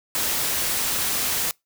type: noise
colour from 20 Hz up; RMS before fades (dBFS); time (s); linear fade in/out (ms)
white; -24; 0.15-1.51; 0
effects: noise-tail reverb RT60 0.2 s tail -26 dB re dry